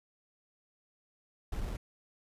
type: noise with sample-and-hold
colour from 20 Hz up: brown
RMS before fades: -36 dBFS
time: 1.52-1.77 s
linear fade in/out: 5 ms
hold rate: 4410 Hz
effects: resampled to 32000 Hz